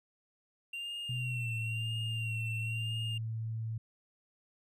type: tone with vibrato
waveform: triangle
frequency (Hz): 2763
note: F7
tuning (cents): -19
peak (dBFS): -36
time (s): 0.73-3.18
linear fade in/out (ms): 5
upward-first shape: sine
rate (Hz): 0.99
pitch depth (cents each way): 43
type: tone with pitch glide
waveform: sine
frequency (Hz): 123.6 to 112.04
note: B2 to A2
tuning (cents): +2 to +32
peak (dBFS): -34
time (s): 1.09-3.78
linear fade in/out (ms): 5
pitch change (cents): -170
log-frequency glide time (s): 1.32-1.57
effects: none